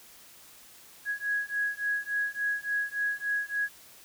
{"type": "beating tone pair", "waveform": "sine", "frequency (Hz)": [1661.2, 1664.7], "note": ["G#6", "G#6"], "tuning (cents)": [0, 4], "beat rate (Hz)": 3.5, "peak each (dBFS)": -31, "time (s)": [1.05, 3.69], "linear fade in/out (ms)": 50, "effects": ["white hiss -53 dBFS RMS until 4.04 s"]}